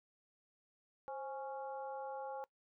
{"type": "harmonic tone with a mistuned harmonic", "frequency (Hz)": 276.9, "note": "C#4", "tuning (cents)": -2, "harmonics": [2, 3, 4, 5], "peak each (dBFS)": [-45, -44, -55, -56], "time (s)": [1.08, 2.44], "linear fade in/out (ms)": 0, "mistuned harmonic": 2, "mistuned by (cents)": -76, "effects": ["noise-tail reverb RT60 0.1 s tail -22 dB re dry"]}